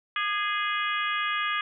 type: harmonic tone with a mistuned harmonic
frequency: 415.3 Hz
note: G#4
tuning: in tune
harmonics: 3 / 4 / 5 / 6 / 7 / 8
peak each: -29 / -31 / -33 / -35 / -36 / -37 dBFS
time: 0.16-1.61 s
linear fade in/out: 2 ms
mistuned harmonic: 3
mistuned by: -40 cents
effects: none